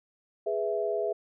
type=chord; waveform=sine; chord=E major; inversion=first; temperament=equal; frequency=415.3 / 493.9 / 659.3 Hz; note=G#4 / B4 / E5; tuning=0 / 0 / 0 cents; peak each=-30 / -34 / -30 dBFS; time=0.46-1.13 s; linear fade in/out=10 ms; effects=none